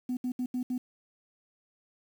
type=tone bursts at uneven times; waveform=sine; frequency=250.5 Hz; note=B3; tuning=25 cents sharp; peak=-27 dBFS; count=5; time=0.09-0.17 / 0.24-0.32 / 0.39-0.46 / 0.54-0.63 / 0.7-0.78 s; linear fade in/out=5 ms; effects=tanh soft clip ceiling -26 dBFS + 9-bit